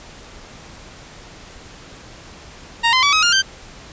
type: tone with pitch steps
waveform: 15% pulse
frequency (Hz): 929 / 1030.8 / 1143.7 / 1269.1 / 1408.1 / 1562.4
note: A#5 / C6 / D6 / D#6 / F6 / G6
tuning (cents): -6 / -26 / -46 / +34 / +14 / -6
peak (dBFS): -6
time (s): 2.83-3.424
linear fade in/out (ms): 20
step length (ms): 99
effects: pink hiss -40 dBFS RMS until 3.92 s + resampled to 16000 Hz